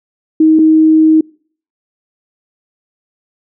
sine tone pair in turn, 315.4 / 315.4 Hz, D#4 / D#4, +24 / +24 cents, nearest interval unison, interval 0 cents, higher neither, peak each -4 dBFS, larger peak neither, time 0.4-0.59 / 0.59-1.21 s, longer second, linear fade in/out 5 ms, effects noise-tail reverb RT60 0.5 s tail -26 dB re dry

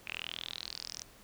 sawtooth tone with band-pass filter sweep, 41.2 Hz, E1, in tune, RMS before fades -43 dBFS, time 0.06-1.04 s, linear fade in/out 20 ms, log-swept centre 2500 to 6000 Hz, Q 7.3, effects pink hiss -58 dBFS RMS until 1.23 s

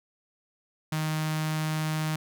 sawtooth tone with notch filter, 155.9 Hz, D#3, 4 cents sharp, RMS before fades -29 dBFS, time 0.92-2.16 s, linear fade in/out 5 ms, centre 420 Hz, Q 0.86, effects none

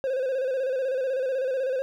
triangle tone with vibrato, 523.3 Hz, C5, in tune, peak -22 dBFS, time 0.04-1.82 s, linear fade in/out 0 ms, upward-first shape square, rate 16 Hz, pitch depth 55 cents each way, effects none

